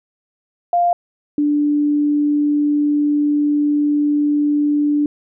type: tone pair in turn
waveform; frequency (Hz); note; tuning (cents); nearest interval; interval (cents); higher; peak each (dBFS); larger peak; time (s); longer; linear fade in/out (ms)
sine; 698.5 / 293.7; F5 / D4; 0 / 0; octave + minor third; 1500; first; -12 / -13; first; 0.73-0.93 / 1.38-5.06; second; 2
effects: none